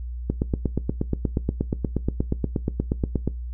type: click train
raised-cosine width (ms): 3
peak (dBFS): -9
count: 26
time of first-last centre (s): 0.3-3.276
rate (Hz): 8.4
effects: noise-tail reverb RT60 0.2 s tail -20 dB re dry + added 60 Hz sine -29 dBFS peak until 3.53 s